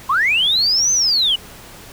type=linear two-way sweep; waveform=sine; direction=up then down; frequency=991 to 6240 to 2868 Hz; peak=-12 dBFS; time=0.09-1.36 s; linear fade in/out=10 ms; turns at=0.92 s; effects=tanh soft clip ceiling -8 dBFS + pink hiss -39 dBFS RMS until 1.92 s